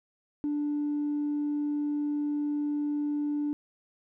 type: tone with tanh clipping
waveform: triangle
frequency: 293.7 Hz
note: D4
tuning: in tune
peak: -27 dBFS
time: 0.44-3.53 s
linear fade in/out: 0 ms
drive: 5 dB
effects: none